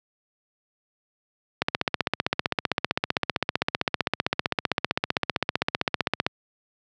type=click train; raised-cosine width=0.3 ms; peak=-5 dBFS; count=73; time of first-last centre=1.62-6.265 s; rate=15.5 Hz; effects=high-pass 100 Hz 12 dB/octave